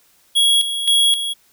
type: tone with tremolo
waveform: square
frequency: 3322 Hz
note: G#7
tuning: in tune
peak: -12 dBFS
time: 0.35-1.34 s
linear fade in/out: 20 ms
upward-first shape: square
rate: 1.9 Hz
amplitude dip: 65%
effects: white hiss -56 dBFS RMS until 1.52 s